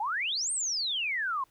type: exponential two-way sweep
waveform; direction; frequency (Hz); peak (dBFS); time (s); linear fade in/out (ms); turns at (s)
sine; up then down; 795 to 8900 to 1020; -28; 0-1.44; 5; 0.52
effects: pink hiss -67 dBFS RMS until 1.5 s